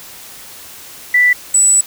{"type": "tone pair in turn", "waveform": "sine", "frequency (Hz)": [1975.5, 7902], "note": ["B6", "B8"], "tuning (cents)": [0, 0], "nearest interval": "2 octaves", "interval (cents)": 2400, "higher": "second", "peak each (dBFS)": -7, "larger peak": "neither", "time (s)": [[1.14, 1.33], [1.54, 1.81]], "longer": "second", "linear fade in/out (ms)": 5, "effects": ["white hiss -35 dBFS RMS until 1.86 s"]}